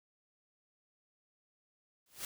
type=noise with exponential growth; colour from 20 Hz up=white; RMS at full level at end=-37 dBFS; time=2.06-2.25 s; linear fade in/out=2 ms; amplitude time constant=40 ms; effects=none